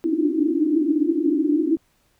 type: band-pass noise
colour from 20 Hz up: white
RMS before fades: -20 dBFS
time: 0.04-1.77 s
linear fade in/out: 0 ms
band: 290 to 330 Hz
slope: 96 dB/octave
effects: pink hiss -64 dBFS RMS until 2.19 s